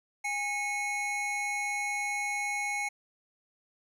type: tone pair together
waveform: square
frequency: 821 / 2192 Hz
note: G#5 / C#7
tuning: -20 / -20 cents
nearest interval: octave + perfect fourth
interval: 1700 cents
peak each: -36 / -32 dBFS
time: 0.24-2.89 s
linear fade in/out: 10 ms
effects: low-pass 11000 Hz 12 dB/octave + 11-bit